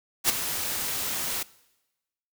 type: noise with ADSR envelope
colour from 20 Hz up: white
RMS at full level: -19 dBFS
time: 0.24-1.43 s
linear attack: 50 ms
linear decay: 16 ms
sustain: -11 dB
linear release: 6 ms
effects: noise-tail reverb RT60 1.0 s tail -21 dB re dry